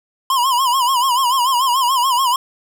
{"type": "tone with vibrato", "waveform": "square", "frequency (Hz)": 1019, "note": "C6", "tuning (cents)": -46, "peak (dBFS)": -14, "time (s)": [0.3, 2.36], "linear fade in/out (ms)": 2, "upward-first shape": "sine", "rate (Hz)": 6.9, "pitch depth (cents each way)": 120, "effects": []}